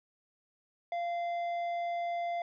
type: tone with tanh clipping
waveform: triangle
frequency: 691 Hz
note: F5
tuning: 19 cents flat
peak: -33 dBFS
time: 0.92-2.42 s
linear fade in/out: 2 ms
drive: 12 dB
effects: none